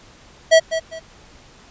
square tone with echo, 648 Hz, E5, 30 cents flat, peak -8 dBFS, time 0.51-0.6 s, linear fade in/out 20 ms, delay 200 ms, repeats 2, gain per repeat -11 dB, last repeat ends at 1 s, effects pink hiss -47 dBFS RMS until 1.7 s + resampled to 16000 Hz

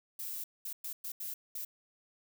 violet noise bursts at uneven times, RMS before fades -40 dBFS, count 6, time 0.19-0.44 / 0.65-0.73 / 0.84-0.93 / 1.04-1.12 / 1.2-1.34 / 1.55-1.65 s, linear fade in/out 5 ms, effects none

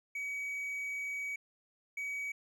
triangle tone bursts at uneven times, 2267 Hz, C#7, 38 cents sharp, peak -34 dBFS, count 2, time 0.15-1.36 / 1.97-2.32 s, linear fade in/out 5 ms, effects none

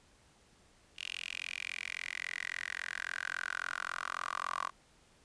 10% pulse tone with high-pass filter sweep, 43.65 Hz, F1, in tune, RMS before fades -40 dBFS, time 0.96-4.71 s, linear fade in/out 50 ms, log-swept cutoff 2800 to 1100 Hz, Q 6.2, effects pink hiss -65 dBFS RMS until 5.24 s + resampled to 22050 Hz

